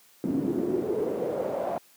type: noise with band-pass filter sweep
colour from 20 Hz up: brown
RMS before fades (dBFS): -28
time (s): 0.24-1.78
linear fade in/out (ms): 0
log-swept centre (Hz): 260 to 690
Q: 5.5
effects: white hiss -58 dBFS RMS until 1.96 s + high-pass 150 Hz 12 dB/octave